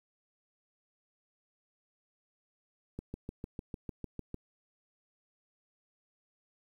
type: click train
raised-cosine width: 3 ms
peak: -26 dBFS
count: 10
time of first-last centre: 2.99-4.343 s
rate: 6.65 Hz
effects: 10-bit